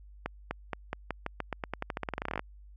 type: accelerating click train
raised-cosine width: 0.5 ms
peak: -17 dBFS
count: 25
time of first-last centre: 0.26-2.394 s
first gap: 250 ms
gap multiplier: 0.89
effects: added 50 Hz sine -49 dBFS peak until 2.76 s